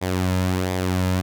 sawtooth tone with flanger, 92 Hz, F#2, 9 cents flat, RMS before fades -22 dBFS, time 0.01-1.22 s, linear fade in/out 20 ms, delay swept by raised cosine 0.7 to 2.7 ms, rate 1.4 Hz, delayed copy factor -0.5, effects none

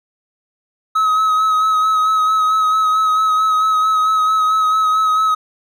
triangle tone with vibrato, 1278 Hz, D#6, 46 cents sharp, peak -10 dBFS, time 0.95-5.35 s, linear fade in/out 10 ms, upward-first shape sine, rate 4.5 Hz, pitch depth 24 cents each way, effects none

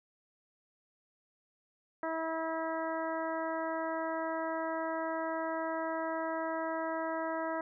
harmonic tone, 323.7 Hz, E4, 31 cents flat, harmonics 1 / 2 / 3 / 4 / 5 / 6, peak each -39 / -36 / -39 / -42 / -44 / -47 dBFS, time 2.03-7.61 s, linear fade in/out 2 ms, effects none

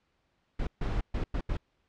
brown noise bursts at uneven times, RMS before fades -30 dBFS, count 5, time 0.59-0.67 / 0.81-1.01 / 1.14-1.24 / 1.34-1.41 / 1.49-1.57 s, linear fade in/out 5 ms, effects pink hiss -74 dBFS RMS until 1.88 s + low-pass 4000 Hz 12 dB/octave

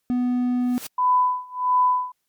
triangle tone, 247.4 Hz, B3, 3 cents sharp, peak -17 dBFS, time 0.1-0.78 s, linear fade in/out 0 ms
white noise with exponential growth, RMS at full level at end -30 dBFS, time 0.59-0.87 s, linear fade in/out 5 ms, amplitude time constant 59 ms
sine tone with tremolo, 1000 Hz, B5, 21 cents sharp, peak -14 dBFS, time 0.98-2.12 s, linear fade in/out 5 ms, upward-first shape sine, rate 1.5 Hz, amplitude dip 95%
effects white hiss -75 dBFS RMS until 2.28 s + MP3 96 kbps

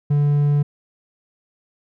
triangle tone, 145.3 Hz, D3, 18 cents flat, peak -12 dBFS, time 0.1-0.63 s, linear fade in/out 10 ms, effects none

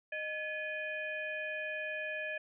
harmonic tone with a mistuned harmonic, 617 Hz, D#5, 15 cents flat, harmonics 1 / 3 / 4 / 5, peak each -41 / -39 / -41 / -55 dBFS, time 0.12-2.38 s, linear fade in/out 5 ms, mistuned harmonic 3, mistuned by -140 cents, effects none

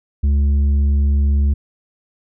triangle tone with tanh clipping, 71 Hz, C#2, 42 cents sharp, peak -13 dBFS, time 0.23-1.54 s, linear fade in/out 10 ms, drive 10 dB, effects none

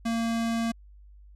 square tone, 229.4 Hz, A#3, 28 cents flat, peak -26 dBFS, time 0.05-0.72 s, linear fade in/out 10 ms, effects added 50 Hz sine -48 dBFS peak until 1.35 s + low-pass 10000 Hz 12 dB/octave

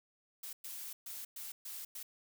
blue noise bursts at uneven times, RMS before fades -45 dBFS, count 6, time 0.43-0.53 / 0.64-0.93 / 1.06-1.25 / 1.36-1.52 / 1.65-1.85 / 1.95-2.03 s, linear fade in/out 5 ms, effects none

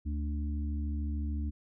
harmonic tone, 73.42 Hz, D2, in tune, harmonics 1 / 3 / 4, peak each -31 / -41 / -43 dBFS, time 0.05-1.51 s, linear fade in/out 20 ms, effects none

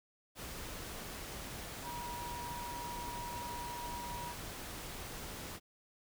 sine tone in noise, 960 Hz, B5, 49 cents flat, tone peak -42 dBFS, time 1.82-4.35 s, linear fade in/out 50 ms, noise pink, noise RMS -45 dBFS, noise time 0.35-5.6 s, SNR 0 dB, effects none

